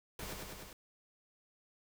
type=noise with echo; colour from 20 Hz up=pink; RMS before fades=-44 dBFS; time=0.19-0.33 s; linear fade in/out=2 ms; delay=100 ms; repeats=4; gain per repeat=-2 dB; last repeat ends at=0.73 s; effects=none